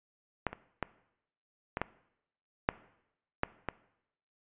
clicks, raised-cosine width 0.5 ms, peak -14 / -25 / -16 / -17 / -15 / -9 / -12 / -17 dBFS, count 8, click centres 0.467 / 0.53 / 0.827 / 1.771 / 1.816 / 2.689 / 3.434 / 3.687 s, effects noise-tail reverb RT60 0.8 s tail -19 dB re dry + resampled to 8000 Hz

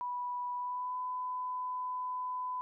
sine tone with pitch glide, 983 to 1003.7 Hz, B5 to B5, -8 to +28 cents, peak -34 dBFS, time 0.01-2.61 s, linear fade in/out 0 ms, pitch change +36 cents, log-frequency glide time 0.55-0.97 s, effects none

